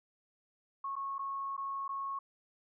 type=tone with dropouts; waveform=sine; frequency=1097 Hz; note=C#6; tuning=18 cents flat; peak=-35 dBFS; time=0.84-2.19 s; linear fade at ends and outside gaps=5 ms; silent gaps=0.956-0.963 / 1.183-1.191 / 1.567-1.577 / 1.88-1.89 s; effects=none